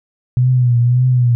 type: tone with vibrato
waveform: sine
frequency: 123.47 Hz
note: B2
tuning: in tune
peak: -9 dBFS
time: 0.37-1.35 s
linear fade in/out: 0 ms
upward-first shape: triangle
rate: 1.8 Hz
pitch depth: 71 cents each way
effects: none